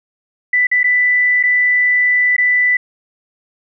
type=tone with dropouts; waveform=sine; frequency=1985 Hz; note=B6; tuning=8 cents sharp; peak=-10 dBFS; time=0.53-2.77 s; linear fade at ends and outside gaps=5 ms; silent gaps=0.67-0.714 / 0.832-0.841 / 1.429-1.435 / 2.366-2.381 s; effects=none